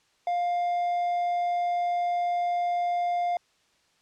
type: tone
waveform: triangle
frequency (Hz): 703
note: F5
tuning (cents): +11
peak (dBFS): -22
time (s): 0.27-3.37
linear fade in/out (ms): 2
effects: white hiss -66 dBFS RMS until 4.01 s + low-pass 6000 Hz 12 dB/octave